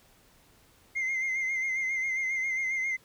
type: tone with vibrato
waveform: sine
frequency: 2093 Hz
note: C7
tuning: in tune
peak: -25 dBFS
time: 0.95-2.97 s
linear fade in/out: 20 ms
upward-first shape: sine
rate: 7.4 Hz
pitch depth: 41 cents each way
effects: tanh soft clip ceiling -26 dBFS + pink hiss -61 dBFS RMS until 3.04 s